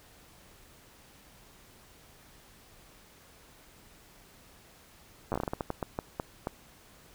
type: slowing click train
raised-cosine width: 1 ms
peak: -17 dBFS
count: 15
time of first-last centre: 5.32-6.471 s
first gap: 9 ms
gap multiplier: 1.3
effects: pink hiss -57 dBFS RMS until 7.14 s